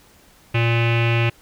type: tone with low-pass filter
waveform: square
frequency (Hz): 116.54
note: A#2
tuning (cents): 0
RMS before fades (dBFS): -18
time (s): 0.54-1.3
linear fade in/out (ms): 10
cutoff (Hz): 2600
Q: 6.4
effects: pink hiss -52 dBFS RMS until 1.41 s